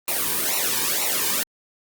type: noise with flanger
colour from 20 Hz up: white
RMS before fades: -23 dBFS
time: 0.08-1.43 s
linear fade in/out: 0 ms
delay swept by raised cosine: 0.61 to 1.53 ms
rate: 2.1 Hz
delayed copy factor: -0.85
effects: Opus 32 kbps

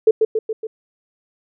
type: tone with echo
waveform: sine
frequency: 440 Hz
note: A4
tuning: in tune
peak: -7 dBFS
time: 0.07-0.11 s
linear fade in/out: 5 ms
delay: 140 ms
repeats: 4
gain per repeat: -4 dB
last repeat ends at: 0.67 s
effects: none

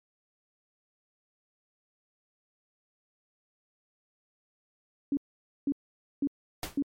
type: tone bursts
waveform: sine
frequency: 281.2 Hz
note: C#4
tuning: 25 cents sharp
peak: -24 dBFS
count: 4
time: 5.12-6.824 s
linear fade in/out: 2 ms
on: 51 ms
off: 500 ms
type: noise with exponential decay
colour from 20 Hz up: pink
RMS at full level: -31 dBFS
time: 6.63-6.8 s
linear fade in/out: 2 ms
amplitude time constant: 35 ms
effects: MP3 64 kbps

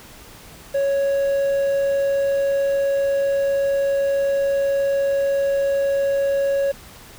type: tone with quantisation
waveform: triangle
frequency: 554.4 Hz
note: C#5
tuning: in tune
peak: -15 dBFS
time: 0.74-6.72 s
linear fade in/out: 10 ms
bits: 7
effects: pink hiss -43 dBFS RMS until 7.18 s

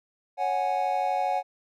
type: chord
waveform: triangle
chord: C# suspended fourth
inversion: none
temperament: just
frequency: 554.4 / 739.2 / 831.5 Hz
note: C#5 / F#5 / G#5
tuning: 0 / -2 / +2 cents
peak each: -30 / -24 / -27 dBFS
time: 0.37-1.43 s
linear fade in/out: 50 ms
effects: none

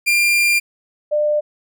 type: tone pair in turn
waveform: 40% pulse / sine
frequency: 2393 / 598.2 Hz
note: D7 / D5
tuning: +32 / +32 cents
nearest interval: 2 octaves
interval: 2400 cents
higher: first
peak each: -12 / -14 dBFS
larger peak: first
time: 0.06-0.6 / 1.11-1.41 s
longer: first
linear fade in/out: 20 ms
effects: none

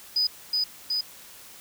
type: tone with echo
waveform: sine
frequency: 4978 Hz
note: D#8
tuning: in tune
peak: -19 dBFS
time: 0.16-0.27 s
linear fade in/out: 5 ms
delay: 370 ms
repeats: 2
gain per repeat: -2 dB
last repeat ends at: 1.01 s
effects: tanh soft clip ceiling -17 dBFS + white hiss -47 dBFS RMS until 1.6 s

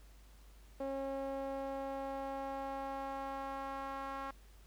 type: tone with band-pass filter sweep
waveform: sawtooth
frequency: 272 Hz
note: C#4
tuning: 33 cents flat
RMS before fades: -41 dBFS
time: 0.8-4.31 s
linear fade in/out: 5 ms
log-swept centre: 550 to 1100 Hz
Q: 2.2
effects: added 50 Hz sine -56 dBFS peak until 4.66 s + pink hiss -66 dBFS RMS until 4.66 s

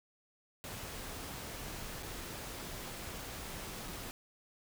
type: noise with dropouts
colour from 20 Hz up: pink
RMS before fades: -44 dBFS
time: 0.64-4.11 s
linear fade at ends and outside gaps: 0 ms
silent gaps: 2.026-2.031 / 3.876-3.88 s
effects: none

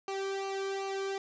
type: tone with flanger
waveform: sawtooth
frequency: 390 Hz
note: G4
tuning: 9 cents flat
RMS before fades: -35 dBFS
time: 0.08-1.18 s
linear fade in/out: 2 ms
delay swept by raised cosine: 0.56 to 1.12 ms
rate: 2.6 Hz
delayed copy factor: -0.85
effects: resampled to 16000 Hz + 10-bit

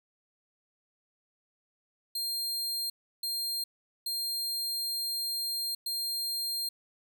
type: tone bursts at uneven times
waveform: sawtooth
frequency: 4200 Hz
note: C8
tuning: 6 cents sharp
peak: -28 dBFS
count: 4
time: 2.15-2.9 / 3.23-3.64 / 4.06-5.75 / 5.86-6.69 s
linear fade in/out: 5 ms
effects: none

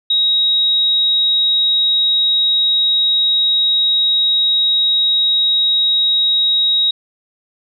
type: tone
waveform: sine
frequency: 3800 Hz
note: A#7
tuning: 33 cents sharp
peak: -11 dBFS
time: 0.1-6.91 s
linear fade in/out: 5 ms
effects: none

